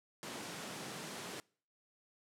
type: high-pass noise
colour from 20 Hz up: pink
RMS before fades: -45 dBFS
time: 0.23-1.4 s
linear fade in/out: 0 ms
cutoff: 150 Hz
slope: 24 dB/octave
effects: noise-tail reverb RT60 0.5 s tail -26 dB re dry + low-pass 10000 Hz 12 dB/octave